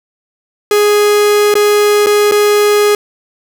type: tone with dropouts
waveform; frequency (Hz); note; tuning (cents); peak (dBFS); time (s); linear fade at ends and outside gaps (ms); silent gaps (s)
45% pulse; 415.3; G#4; 0; -7; 0.71-2.95; 2; 1.541-1.553 / 2.062-2.068 / 2.313-2.32
effects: none